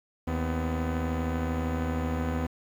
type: tone pair together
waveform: sawtooth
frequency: 79.57 / 251.6 Hz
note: D#2 / B3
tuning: +39 / +32 cents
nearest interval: octave + minor sixth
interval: 1993 cents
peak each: -25 / -27 dBFS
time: 0.27-2.47 s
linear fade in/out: 10 ms
effects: low-pass 2000 Hz 12 dB/octave + 9-bit